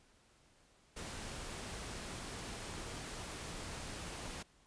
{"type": "noise", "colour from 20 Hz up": "pink", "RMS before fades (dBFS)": -45, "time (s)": [0.96, 4.43], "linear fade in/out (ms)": 10, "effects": ["pink hiss -68 dBFS RMS until 4.66 s", "resampled to 22050 Hz"]}